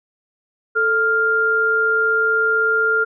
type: tone pair together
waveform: sine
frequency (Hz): 442.1 / 1399.1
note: A4 / F6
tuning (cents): +8 / +3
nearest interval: octave + minor sixth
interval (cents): 1995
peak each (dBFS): -21 / -15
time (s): 0.75-3.05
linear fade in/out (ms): 20
effects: none